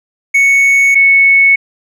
triangle / sine tone pair in turn, 2217 / 2209 Hz, C#7 / C#7, 0 / -7 cents, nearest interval unison, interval 7 cents, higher first, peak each -4 dBFS, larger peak neither, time 0.34-0.95 / 0.95-1.56 s, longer neither, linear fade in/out 10 ms, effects none

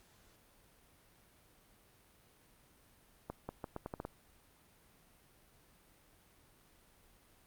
accelerating click train, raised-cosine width 1 ms, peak -26 dBFS, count 8, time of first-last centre 3.3-4.051 s, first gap 190 ms, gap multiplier 0.8, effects pink hiss -66 dBFS RMS until 7.46 s + Opus 48 kbps

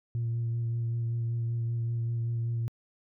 sine tone with vibrato, 116.54 Hz, A#2, in tune, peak -26 dBFS, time 0.15-2.68 s, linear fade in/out 0 ms, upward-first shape sine, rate 5.2 Hz, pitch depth 16 cents each way, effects tanh soft clip ceiling -25 dBFS

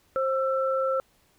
sine tone pair together, 530 / 1335.5 Hz, C5 / E6, +22 / +22 cents, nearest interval octave + major third, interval 1600 cents, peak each -24 / -28 dBFS, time 0.16-1 s, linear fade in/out 0 ms, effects pink hiss -64 dBFS RMS until 1.38 s

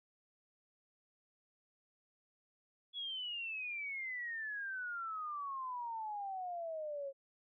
sine exponential sweep, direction down, 3400 to 540 Hz, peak -39 dBFS, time 2.93-7.13 s, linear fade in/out 50 ms, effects none

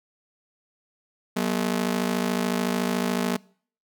sawtooth ring-modulated tone, 213.9 Hz, A3, 49 cents flat, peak -16 dBFS, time 1.36-3.37 s, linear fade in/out 10 ms, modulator 26.9 Hz, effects noise-tail reverb RT60 0.5 s tail -24 dB re dry

